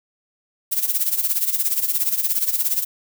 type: noise with tremolo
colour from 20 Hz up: violet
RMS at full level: -18 dBFS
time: 0.71-2.85 s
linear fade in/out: 20 ms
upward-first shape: sine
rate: 17 Hz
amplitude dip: 75%
effects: none